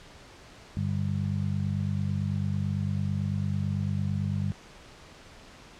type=harmonic tone; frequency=49 Hz; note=G1; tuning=in tune; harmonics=2 / 3 / 4; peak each=-29 / -31 / -32 dBFS; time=0.77-4.52 s; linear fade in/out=0 ms; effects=pink hiss -50 dBFS RMS until 5.79 s + low-pass 6000 Hz 12 dB/octave